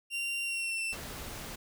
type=tone with pitch glide; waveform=40% pulse; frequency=2767 to 2680 Hz; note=F7 to E7; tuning=-17 to +28 cents; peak=-31 dBFS; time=0.1-0.96 s; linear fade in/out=50 ms; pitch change=-55 cents; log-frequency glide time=0.43-0.84 s
type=noise; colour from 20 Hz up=pink; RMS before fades=-42 dBFS; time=0.92-1.56 s; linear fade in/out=10 ms
effects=none